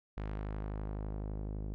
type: tone with low-pass filter sweep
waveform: sawtooth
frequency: 51.91 Hz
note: G#1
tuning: in tune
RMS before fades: -39 dBFS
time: 0.17-1.74 s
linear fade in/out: 0 ms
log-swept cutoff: 2400 to 410 Hz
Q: 0.74
effects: none